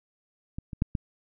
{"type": "clicks", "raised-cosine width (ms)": 5, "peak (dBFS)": [-22, -24, -11, -15], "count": 4, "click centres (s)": [0.585, 0.732, 0.821, 0.952], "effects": []}